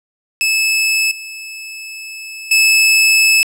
sawtooth tone with level steps, 2607 Hz, E7, 20 cents flat, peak -9 / -24 / -5 dBFS, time 0.41-3.43 s, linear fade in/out 0 ms, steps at 1.11 / 2.51 s, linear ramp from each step 5 ms, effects low-pass 12000 Hz 12 dB/octave

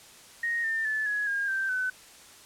sine tone with pitch steps, 1866 / 1801.4 / 1739 / 1678.8 / 1620.7 / 1564.6 / 1510.4 Hz, A#6 / A6 / A6 / G#6 / G#6 / G6 / F#6, +1 / +40 / -21 / +18 / -43 / -4 / +35 cents, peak -26 dBFS, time 0.43-1.9 s, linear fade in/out 5 ms, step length 210 ms, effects white hiss -51 dBFS RMS until 2.45 s + low-pass 10000 Hz 12 dB/octave

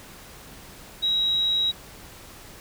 sine tone, 3841 Hz, B7, 49 cents flat, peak -20 dBFS, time 1.02-1.72 s, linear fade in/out 20 ms, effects pink hiss -45 dBFS RMS until 2.6 s

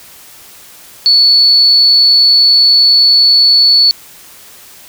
sine tone, 4435 Hz, C#8, in tune, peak -4 dBFS, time 1.06-3.91 s, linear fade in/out 0 ms, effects white hiss -37 dBFS RMS until 4.88 s

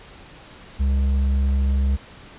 sine tone with hard clipping, 68 Hz, C#2, 33 cents flat, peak -18 dBFS, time 0.79-1.97 s, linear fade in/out 20 ms, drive 5 dB, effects pink hiss -44 dBFS RMS until 2.38 s + resampled to 8000 Hz

